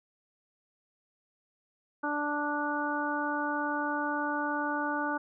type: harmonic tone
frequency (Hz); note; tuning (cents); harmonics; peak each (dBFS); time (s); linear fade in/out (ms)
293.7; D4; 0; 1 / 2 / 3 / 4 / 5; -34 / -38 / -34 / -37 / -34; 2.03-5.18; 10
effects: none